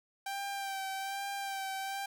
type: tone with vibrato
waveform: sawtooth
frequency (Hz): 784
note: G5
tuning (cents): 0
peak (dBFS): -32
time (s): 0.26-2.06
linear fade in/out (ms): 5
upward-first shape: sine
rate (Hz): 1.2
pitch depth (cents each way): 27
effects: none